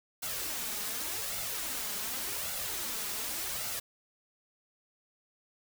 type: noise with flanger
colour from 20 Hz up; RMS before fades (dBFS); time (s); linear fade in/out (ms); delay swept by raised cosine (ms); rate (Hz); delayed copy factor
white; -36; 0.22-3.8; 10; 1.4 to 4.9; 0.87; +0.55
effects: none